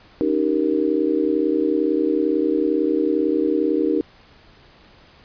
sine chord, Eb dominant seventh, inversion third, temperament just, 280 / 311.1 / 388.9 / 466.7 Hz, Db4 / Eb4 / G4 / Bb4, +18 / 0 / -14 / +2 cents, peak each -25 / -20 / -23 / -23 dBFS, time 0.21-4.01 s, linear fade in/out 0 ms, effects pink hiss -50 dBFS RMS until 5.24 s + resampled to 11025 Hz

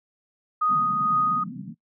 sine tone with tremolo, 1244.5 Hz, D#6, in tune, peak -18 dBFS, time 0.61-1.44 s, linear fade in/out 10 ms, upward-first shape triangle, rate 2.2 Hz, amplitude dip 40%
white band-pass noise, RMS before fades -36 dBFS, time 0.68-1.75 s, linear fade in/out 50 ms, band 130 to 260 Hz, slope 96 dB/octave
effects noise-tail reverb RT60 0.1 s tail -22 dB re dry

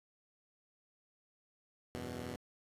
10% pulse chord, E suspended second, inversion none, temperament equal with one note detuned, 82.41 / 94.82 / 123.47 Hz, E2 / F#2 / B2, 0 / +43 / 0 cents, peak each -38 / -40 / -37 dBFS, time 1.95-2.36 s, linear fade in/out 0 ms, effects resampled to 32000 Hz

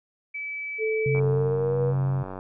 sine tone, 2300 Hz, D7, 37 cents flat, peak -30 dBFS, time 0.34-1.2 s, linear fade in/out 10 ms
sine tone with pitch glide, 438.7 to 481.2 Hz, A4 to B4, -5 to -45 cents, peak -23 dBFS, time 0.78-1.94 s, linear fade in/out 50 ms, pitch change +160 cents, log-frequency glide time 1.28-1.78 s
sine tone with tremolo, 134.5 Hz, C3, 48 cents sharp, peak -21 dBFS, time 1.06-2.23 s, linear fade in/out 2 ms, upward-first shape sine, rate 1.3 Hz, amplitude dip 55%
click train, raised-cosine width 1 ms, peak -22 dBFS, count 118, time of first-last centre 1.15-2.389 s, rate 94.4 Hz
effects none

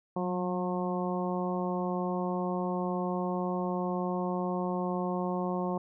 harmonic tone with a mistuned harmonic, 179.9 Hz, F#3, 48 cents flat, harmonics 1 / 2 / 3 / 4 / 5 / 6, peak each -32 / -35 / -37 / -38 / -39 / -40 dBFS, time 0.16-5.78 s, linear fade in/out 5 ms, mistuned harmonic 1, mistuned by +32 cents, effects none

